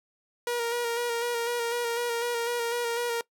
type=tone with vibrato; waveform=sawtooth; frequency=473.4 Hz; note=A#4; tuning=27 cents sharp; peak=-23 dBFS; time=0.47-3.21 s; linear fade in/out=2 ms; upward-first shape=square; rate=4 Hz; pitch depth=25 cents each way; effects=noise-tail reverb RT60 0.1 s tail -21 dB re dry